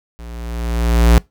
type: tone with level ramp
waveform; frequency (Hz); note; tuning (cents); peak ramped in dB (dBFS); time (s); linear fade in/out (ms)
square; 58.27; A#1; 0; -32 to -6; 0.19-1.18; 0
effects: noise-tail reverb RT60 0.2 s tail -23 dB re dry